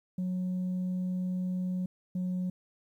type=tone pair in turn; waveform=sine; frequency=182.9 / 182.26 Hz; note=F#3 / F#3; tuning=-20 / -26 cents; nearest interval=unison; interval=6 cents; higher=first; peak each=-27 dBFS; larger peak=neither; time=0.18-1.86 / 2.15-2.5 s; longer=first; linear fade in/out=5 ms; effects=tanh soft clip ceiling -28 dBFS + 11-bit